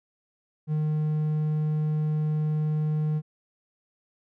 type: tone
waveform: triangle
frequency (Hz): 153.2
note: D#3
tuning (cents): -27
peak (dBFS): -21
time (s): 0.67-3.22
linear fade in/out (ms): 50
effects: none